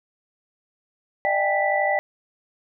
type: tone cluster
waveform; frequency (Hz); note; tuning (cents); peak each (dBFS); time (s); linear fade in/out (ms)
sine; 599 / 652 / 784 / 835 / 1973; D5 / E5 / G5 / G#5 / B6; +34 / -19 / 0 / +9 / -2; -24 / -31 / -23 / -31 / -24; 1.25-1.99; 0
effects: none